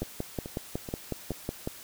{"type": "two click trains", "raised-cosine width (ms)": 2, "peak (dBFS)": [-17, -24], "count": [10, 4], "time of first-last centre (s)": [[0.02, 1.674], [0.03, 1.318]], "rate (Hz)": [5.44, 2.33], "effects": ["white hiss -47 dBFS RMS until 1.83 s"]}